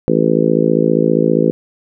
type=harmonic tone; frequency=55 Hz; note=A1; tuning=in tune; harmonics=3 / 4 / 5 / 6 / 7 / 8 / 9; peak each=-18 / -18 / -18 / -18 / -18 / -18 / -18 dBFS; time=0.08-1.51 s; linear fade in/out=0 ms; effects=none